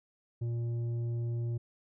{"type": "tone with tanh clipping", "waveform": "sine", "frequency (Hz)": 117.7, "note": "A#2", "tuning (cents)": 17, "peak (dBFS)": -32, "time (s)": [0.41, 1.58], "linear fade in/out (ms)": 10, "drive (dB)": 7, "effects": []}